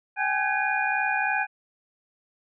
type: tone cluster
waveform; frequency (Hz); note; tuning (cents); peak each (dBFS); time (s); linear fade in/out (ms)
sine; 775 / 838 / 1528 / 1662 / 2440; G5 / G#5 / G6 / G#6 / D#7; -20 / +15 / -45 / +1 / -34; -29; 0.16-1.47; 50
effects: none